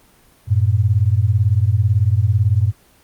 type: beating tone pair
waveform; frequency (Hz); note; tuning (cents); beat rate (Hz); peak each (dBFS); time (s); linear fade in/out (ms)
sine; 94.5 / 112.5; F#2 / A2; +37 / +39; 18; -15; 0.47-2.73; 50
effects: pink hiss -52 dBFS RMS until 3.03 s + Opus 24 kbps